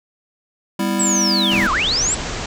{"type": "chord", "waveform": "square", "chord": "E minor", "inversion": "first", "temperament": "just", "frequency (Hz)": [197.78, 247.2, 329.6], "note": ["G3", "B3", "E4"], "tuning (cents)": [16, 2, 0], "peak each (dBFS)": [-21, -26, -24], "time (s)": [0.79, 1.67], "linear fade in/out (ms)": 5}
{"type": "linear two-way sweep", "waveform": "sine", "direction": "down then up", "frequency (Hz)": [7970, 993, 7970], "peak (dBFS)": -16, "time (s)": [0.99, 2.15], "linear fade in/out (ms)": 10, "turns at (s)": 1.72}
{"type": "low-pass noise", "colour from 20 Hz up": "pink", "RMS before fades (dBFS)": -26, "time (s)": [1.51, 2.46], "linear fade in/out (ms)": 5, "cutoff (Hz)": 7700, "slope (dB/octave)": 96}
{"effects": []}